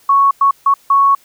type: tone bursts at uneven times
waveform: sine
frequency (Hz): 1108.7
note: C#6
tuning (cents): 0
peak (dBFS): -7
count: 4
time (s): 0.09-0.31 / 0.41-0.51 / 0.66-0.74 / 0.9-1.15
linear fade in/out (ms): 5
effects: white hiss -50 dBFS RMS until 1.24 s